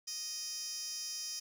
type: tone with high-pass filter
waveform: 15% pulse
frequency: 622.3 Hz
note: D#5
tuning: in tune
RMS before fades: -41 dBFS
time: 0.07-1.4 s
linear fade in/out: 10 ms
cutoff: 5100 Hz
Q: 5.1
effects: none